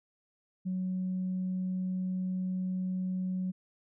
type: tone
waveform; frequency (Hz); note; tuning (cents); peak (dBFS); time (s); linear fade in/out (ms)
sine; 185; F#3; 0; -29; 0.65-3.52; 20
effects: tanh soft clip ceiling -26 dBFS